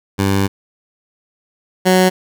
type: tone pair in turn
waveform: 15% pulse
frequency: 98 / 185 Hz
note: G2 / F#3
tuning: 0 / 0 cents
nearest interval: major seventh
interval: 1100 cents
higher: second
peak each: -7 / -3 dBFS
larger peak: second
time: 0.18-0.48 / 1.85-2.1 s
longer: first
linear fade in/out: 20 ms
effects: none